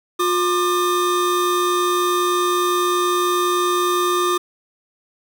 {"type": "tone pair together", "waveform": "square", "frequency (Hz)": [356.8, 1200], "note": ["F4", "D6"], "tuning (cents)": [37, 37], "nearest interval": "octave + major sixth", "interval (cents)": 2100, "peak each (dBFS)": -20, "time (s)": [0.19, 4.38], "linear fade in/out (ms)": 10, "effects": ["8-bit"]}